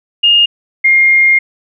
sine tone pair in turn, 2837 / 2125 Hz, F7 / C7, +27 / +26 cents, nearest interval perfect fourth, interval 501 cents, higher first, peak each -5 dBFS, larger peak neither, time 0.23-0.46 / 0.84-1.39 s, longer second, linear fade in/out 10 ms, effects none

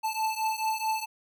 square beating tone pair, 875 / 879.6 Hz, A5 / A5, -10 / -1 cents, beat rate 4.6 Hz, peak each -30 / -32 dBFS, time 0.03-1.06 s, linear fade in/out 20 ms, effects none

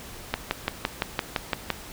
click train, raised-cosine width 0.3 ms, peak -7 dBFS, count 9, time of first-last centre 0.34-1.703 s, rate 5.87 Hz, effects pink hiss -42 dBFS RMS until 1.92 s

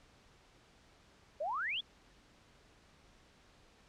sine exponential sweep, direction up, 554.4 to 3568 Hz, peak -34 dBFS, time 1.4-1.81 s, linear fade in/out 10 ms, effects pink hiss -64 dBFS RMS until 3.88 s + low-pass 6000 Hz 12 dB/octave

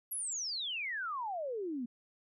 sine exponential sweep, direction down, 11730 to 228.7 Hz, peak -35 dBFS, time 0.11-1.86 s, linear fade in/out 10 ms, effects none

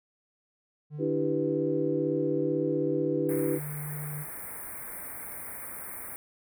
triangle tone with pitch glide, 149.8 to 148.51 Hz, D3 to D3, +35 to +20 cents, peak -33 dBFS, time 0.9-4.26 s, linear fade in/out 50 ms, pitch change -15 cents, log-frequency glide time 2.61-3.98 s
sine chord, E minor seventh, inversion third, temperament equal, 293.7 / 329.6 / 392 / 493.9 Hz, D4 / E4 / G4 / B4, 0 / 0 / 0 / 0 cents, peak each -31 dBFS, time 0.98-3.6 s, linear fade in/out 50 ms
white band-stop noise, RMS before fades -40 dBFS, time 3.29-6.16 s, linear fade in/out 0 ms, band 2300 to 8600 Hz, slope 96 dB/octave
effects none

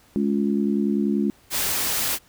harmonic tone, 70.4 Hz, C#2, 27 cents sharp, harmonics 3 / 4 / 5, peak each -21 / -25 / -27 dBFS, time 0.16-1.3 s, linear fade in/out 0 ms
white noise, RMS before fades -24 dBFS, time 1.5-2.19 s, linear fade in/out 50 ms
effects pink hiss -56 dBFS RMS until 2.28 s

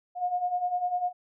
sine beating tone pair, 710 / 720 Hz, F5 / F#5, +28 / -47 cents, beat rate 10 Hz, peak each -32 / -27 dBFS, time 0.15-1.13 s, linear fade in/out 50 ms, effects none

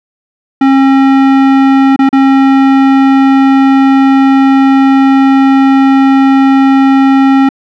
square tone with dropouts, 270 Hz, C#4, 45 cents flat, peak -4 dBFS, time 0.61-7.49 s, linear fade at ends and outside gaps 5 ms, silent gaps 1.962-1.99 / 2.091-2.128 s, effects low-pass 2000 Hz 12 dB/octave

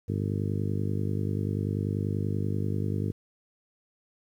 harmonic tone, 50.3 Hz, G1, 45 cents sharp, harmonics 2 / 3 / 4 / 5 / 6 / 7 / 8 / 9, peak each -29 / -33 / -35 / -37 / -39 / -40 / -41 / -42 dBFS, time 0.08-3.12 s, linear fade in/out 10 ms, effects 10-bit

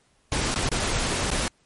pink noise with dropouts, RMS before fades -25 dBFS, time 0.32-1.48 s, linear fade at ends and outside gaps 1 ms, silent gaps 0.543-0.559 / 0.69-0.716 / 1.304-1.314 s, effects pink hiss -64 dBFS RMS until 1.65 s + MP3 48 kbps

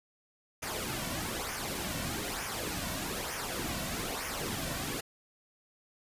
pink noise with flanger, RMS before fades -36 dBFS, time 0.62-5.01 s, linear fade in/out 10 ms, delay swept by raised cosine 0.24 to 2.44 ms, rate 1.1 Hz, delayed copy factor -0.6, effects resampled to 32000 Hz

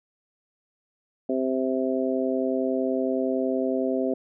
harmonic tone, 130.81 Hz, C3, in tune, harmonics 2 / 3 / 4 / 5, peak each -26 / -28 / -29 / -30 dBFS, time 1.29-4.14 s, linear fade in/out 5 ms, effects none

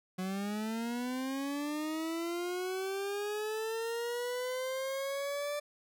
40% pulse linear sweep, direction up, 182.9 to 589 Hz, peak -33 dBFS, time 0.18-5.6 s, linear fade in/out 10 ms, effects none

